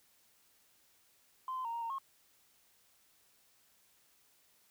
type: tone with pitch steps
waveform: sine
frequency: 1037 / 1029 / 924 / 934 / 919 / 1082 Hz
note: C6 / C6 / A#5 / A#5 / A#5 / C#6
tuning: -16 / -29 / -16 / +3 / -25 / -42 cents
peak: -35 dBFS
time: 1.48-1.984 s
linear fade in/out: 2 ms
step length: 84 ms
effects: tanh soft clip ceiling -32 dBFS + white hiss -69 dBFS RMS until 4.7 s